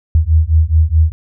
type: beating tone pair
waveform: sine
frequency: 77.3 / 82 Hz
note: D#2 / E2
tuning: -11 / -9 cents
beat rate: 4.7 Hz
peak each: -11 dBFS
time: 0.15-1.12 s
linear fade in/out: 0 ms
effects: none